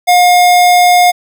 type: tone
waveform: square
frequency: 714 Hz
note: F5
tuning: 38 cents sharp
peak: -5 dBFS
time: 0.07-1.12 s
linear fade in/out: 20 ms
effects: none